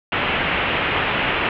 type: low-pass noise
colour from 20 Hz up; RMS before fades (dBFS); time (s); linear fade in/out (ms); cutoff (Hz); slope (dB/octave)
white; -21; 0.12-1.49; 2; 3000; 48
effects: none